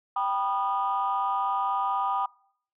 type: chord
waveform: sine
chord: G augmented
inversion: none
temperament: just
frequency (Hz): 784 / 980 / 1225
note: G5 / B5 / D#6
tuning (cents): 0 / -14 / -27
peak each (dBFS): -28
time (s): 0.16-2.26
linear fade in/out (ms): 5
effects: noise-tail reverb RT60 0.6 s tail -23 dB re dry + tanh soft clip ceiling -17 dBFS